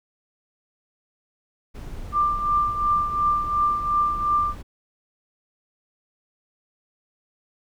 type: noise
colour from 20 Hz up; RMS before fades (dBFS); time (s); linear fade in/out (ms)
brown; -35; 1.74-4.63; 20
type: tone with tremolo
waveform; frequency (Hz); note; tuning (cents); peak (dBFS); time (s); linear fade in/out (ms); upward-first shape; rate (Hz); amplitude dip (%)
sine; 1187; D6; +18; -16; 2.12-4.55; 50; triangle; 2.8; 70
effects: none